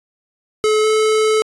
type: tone pair in turn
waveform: square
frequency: 430 / 434 Hz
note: A4 / A4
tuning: -40 / -24 cents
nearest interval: unison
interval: 16 cents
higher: second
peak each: -13 dBFS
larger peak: neither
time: 0.64-0.84 / 0.84-1.42 s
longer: second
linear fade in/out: 0 ms
effects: resampled to 24000 Hz